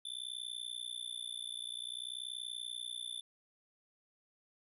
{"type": "tone with amplitude modulation", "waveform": "square", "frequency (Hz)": 3520, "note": "A7", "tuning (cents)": 0, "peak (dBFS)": -37, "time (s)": [0.05, 3.21], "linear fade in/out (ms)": 5, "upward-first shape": "sine", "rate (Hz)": 60.5, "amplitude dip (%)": 100, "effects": ["resampled to 32000 Hz"]}